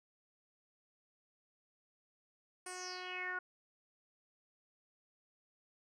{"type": "tone with low-pass filter sweep", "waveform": "10% pulse", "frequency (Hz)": 365.2, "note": "F#4", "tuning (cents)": -23, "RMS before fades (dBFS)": -43, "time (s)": [2.66, 3.39], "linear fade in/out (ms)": 5, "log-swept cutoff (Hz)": [9500, 1400], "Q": 6.4, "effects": []}